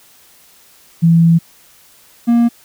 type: tone pair in turn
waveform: sine / triangle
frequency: 166.6 / 235.6 Hz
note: E3 / A#3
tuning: +19 / +19 cents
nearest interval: tritone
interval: 600 cents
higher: second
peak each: -6 dBFS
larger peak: neither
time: 1.02-1.39 / 2.27-2.49 s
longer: first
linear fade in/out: 20 ms
effects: white hiss -47 dBFS RMS until 2.64 s